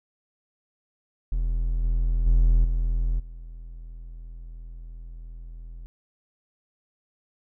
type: tone with level steps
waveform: triangle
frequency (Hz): 41.46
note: E1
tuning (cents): +11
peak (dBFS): -20 / -18 / -13 / -19 / -35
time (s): 1.32-5.86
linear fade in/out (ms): 0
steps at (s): 1.83 / 2.26 / 2.64 / 3.19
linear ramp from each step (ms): 10
effects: none